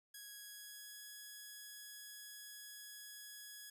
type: tone with pitch glide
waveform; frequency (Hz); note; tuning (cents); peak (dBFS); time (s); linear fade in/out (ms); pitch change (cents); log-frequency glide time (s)
5% pulse; 1661.2 to 1675.7; G#6 to G#6; 0 to +15; -40; 0.14-3.7; 5; +15; 0.33-1.01
effects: resampled to 32000 Hz